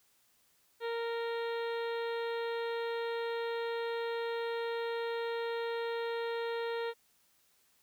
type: harmonic tone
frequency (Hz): 464.1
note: A#4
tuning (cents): -8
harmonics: 1 / 2 / 3 / 4 / 5 / 6 / 7 / 8 / 9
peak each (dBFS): -34 / -42 / -46 / -46 / -52 / -54 / -53 / -52 / -55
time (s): 0.8-6.94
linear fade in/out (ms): 50
effects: white hiss -70 dBFS RMS until 7.82 s